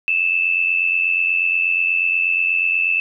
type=tone with amplitude modulation; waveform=sine; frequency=2631 Hz; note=E7; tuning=4 cents flat; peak=-12 dBFS; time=0.08-3 s; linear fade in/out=0 ms; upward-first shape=sine; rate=88.3 Hz; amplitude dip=70%; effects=none